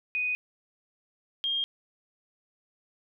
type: tone pair in turn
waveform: sine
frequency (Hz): 2489 / 3220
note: D#7 / G7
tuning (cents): 0 / +46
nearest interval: major third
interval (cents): 446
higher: second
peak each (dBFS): -26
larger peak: neither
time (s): 0.15-0.35 / 1.44-1.64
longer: neither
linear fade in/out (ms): 0
effects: none